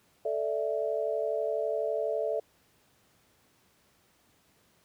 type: chord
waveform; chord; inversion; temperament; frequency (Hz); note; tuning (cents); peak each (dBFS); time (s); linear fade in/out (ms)
sine; A suspended fourth; none; equal; 440 / 587.3 / 659.3; A4 / D5 / E5; 0 / 0 / 0; -32; 0.25-2.4; 5
effects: pink hiss -66 dBFS RMS until 4.84 s + high-pass 80 Hz 12 dB/octave